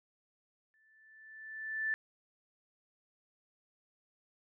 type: tone with exponential growth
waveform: sine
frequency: 1760 Hz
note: A6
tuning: in tune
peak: -29 dBFS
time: 0.74-1.94 s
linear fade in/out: 0 ms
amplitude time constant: 260 ms
effects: none